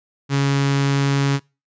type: tone with notch filter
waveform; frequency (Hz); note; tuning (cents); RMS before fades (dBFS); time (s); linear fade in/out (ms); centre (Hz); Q
sawtooth; 139.3; C#3; +9; -18; 0.29-1.4; 50; 620; 1.5
effects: noise-tail reverb RT60 0.3 s tail -26 dB re dry + resampled to 16000 Hz